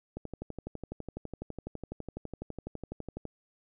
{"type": "click train", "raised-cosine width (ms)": 2, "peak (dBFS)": -25, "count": 38, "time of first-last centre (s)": [0.17, 3.253], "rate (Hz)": 12, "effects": []}